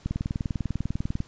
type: click train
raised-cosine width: 5 ms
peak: -15 dBFS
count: 24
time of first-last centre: 0.06-1.204 s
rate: 20.1 Hz
effects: pink hiss -54 dBFS RMS until 1.27 s + resampled to 16000 Hz